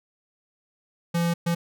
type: tone bursts at uneven times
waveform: square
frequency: 170.3 Hz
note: F3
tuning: 43 cents flat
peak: -22 dBFS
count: 2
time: 1.14-1.34 / 1.46-1.55 s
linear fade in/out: 10 ms
effects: none